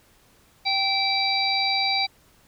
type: harmonic tone with a mistuned harmonic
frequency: 784 Hz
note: G5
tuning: in tune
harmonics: 1 / 3 / 5 / 6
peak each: -26 / -26 / -26 / -26 dBFS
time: 0.65-2.07 s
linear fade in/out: 20 ms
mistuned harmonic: 3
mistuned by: -25 cents
effects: pink hiss -58 dBFS RMS until 2.47 s